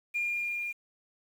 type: tone with level ramp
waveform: sine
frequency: 2409 Hz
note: D7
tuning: 43 cents sharp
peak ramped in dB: -26 to -32 dBFS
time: 0.14-0.73 s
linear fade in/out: 20 ms
effects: tanh soft clip ceiling -24 dBFS + 9-bit